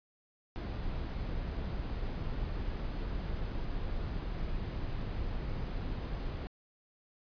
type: noise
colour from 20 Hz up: brown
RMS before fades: -36 dBFS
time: 0.56-6.47 s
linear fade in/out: 0 ms
effects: resampled to 11025 Hz